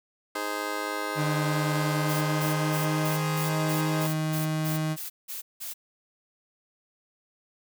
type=chord; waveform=15% pulse; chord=Ab major; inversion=second; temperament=just; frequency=311.5 / 415.3 / 519.1 Hz; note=Eb4 / Ab4 / C5; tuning=+2 / 0 / -14 cents; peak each=-28 dBFS; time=0.35-4.07 s; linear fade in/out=5 ms
type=tone with pitch glide; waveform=35% pulse; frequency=150.6 to 156.36 Hz; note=D3 to D#3; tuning=+44 to +9 cents; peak=-24 dBFS; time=1.15-4.97 s; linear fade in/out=50 ms; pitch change=+65 cents; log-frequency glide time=1.89-3.49 s
type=noise bursts; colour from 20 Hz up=blue; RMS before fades=-36 dBFS; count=12; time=2.08-5.74 s; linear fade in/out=20 ms; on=140 ms; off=180 ms
effects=none